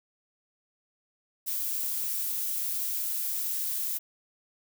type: noise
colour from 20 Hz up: violet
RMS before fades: -31 dBFS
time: 1.46-3.99 s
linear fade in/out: 20 ms
effects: none